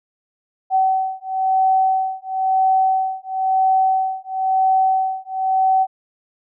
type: beating tone pair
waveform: sine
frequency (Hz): 760 / 760.99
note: F#5 / F#5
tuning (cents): +46 / +48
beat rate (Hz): 0.99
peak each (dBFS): -18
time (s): 0.7-5.87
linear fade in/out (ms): 50
effects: none